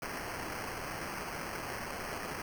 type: noise with sample-and-hold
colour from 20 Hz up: white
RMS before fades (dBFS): -40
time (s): 0.02-2.42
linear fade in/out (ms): 2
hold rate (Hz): 3675
effects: none